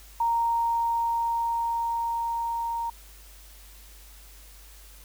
sine tone with level ramp, 929 Hz, A#5, 6 cents flat, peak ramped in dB -21 to -27 dBFS, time 0.2-2.9 s, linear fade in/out 5 ms, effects added 50 Hz sine -48 dBFS peak until 5.04 s + white hiss -52 dBFS RMS until 5.04 s

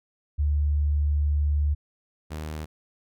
sine / sawtooth tone pair in turn, 73.42 / 77.29 Hz, D2 / D#2, 0 / -11 cents, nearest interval minor second, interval 89 cents, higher second, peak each -20 / -28 dBFS, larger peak first, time 0.38-1.75 / 2.3-2.66 s, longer first, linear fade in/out 20 ms, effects none

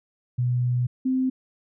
sine tone pair in turn, 123.47 / 259.4 Hz, B2 / C4, 0 / -15 cents, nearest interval octave + minor second, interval 1285 cents, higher second, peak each -20 dBFS, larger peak neither, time 0.38-0.87 / 1.05-1.3 s, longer first, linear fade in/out 10 ms, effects none

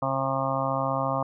harmonic tone, 134.5 Hz, C3, 48 cents sharp, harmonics 1 / 2 / 4 / 5 / 6 / 7 / 8 / 9, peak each -32 / -34 / -31 / -31 / -33 / -34 / -31 / -33 dBFS, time 0.02-1.23 s, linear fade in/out 5 ms, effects none

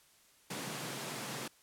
pink high-pass noise, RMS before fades -41 dBFS, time 0.5-1.48 s, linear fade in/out 5 ms, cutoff 120 Hz, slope 96 dB/octave, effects white hiss -65 dBFS RMS until 1.62 s + low-pass 12000 Hz 12 dB/octave

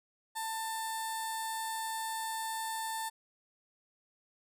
15% pulse tone with notch filter, 891 Hz, A5, 22 cents sharp, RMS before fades -37 dBFS, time 0.35-3.1 s, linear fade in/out 20 ms, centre 2500 Hz, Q 0.61, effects resampled to 32000 Hz

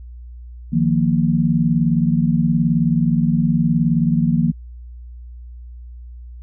sine chord, Eb suspended second, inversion none, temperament equal, 155.56 / 174.61 / 233.1 Hz, Eb3 / F3 / Bb3, 0 / 0 / 0 cents, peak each -18 dBFS, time 0.72-4.52 s, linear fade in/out 20 ms, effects added 60 Hz sine -33 dBFS peak until 6.42 s

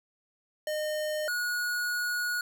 square tone pair in turn, 611 / 1453.2 Hz, D#5 / F#6, -32 / -32 cents, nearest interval octave + minor third, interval 1500 cents, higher second, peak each -30 / -29 dBFS, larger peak second, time 0.67-1.28 / 1.28-2.41 s, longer second, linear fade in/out 2 ms, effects none

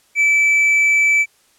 sine tone with tanh clipping, 2312 Hz, D7, 28 cents flat, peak -12 dBFS, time 0.15-1.26 s, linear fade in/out 50 ms, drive 4 dB, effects white hiss -56 dBFS RMS until 1.58 s + low-pass 11000 Hz 12 dB/octave

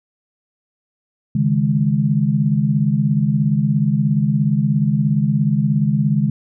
sine chord, C# suspended second, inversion none, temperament equal, 138.59 / 155.56 / 207.7 Hz, C#3 / D#3 / G#3, 0 / 0 / 0 cents, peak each -18 dBFS, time 1.35-6.3 s, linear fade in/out 5 ms, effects none

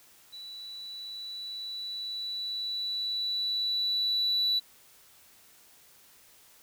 sine tone with level ramp, 3951 Hz, B7, in tune, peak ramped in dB -41 to -22 dBFS, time 0.32-4.6 s, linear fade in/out 20 ms, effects tanh soft clip ceiling -21 dBFS + white hiss -58 dBFS RMS until 6.62 s

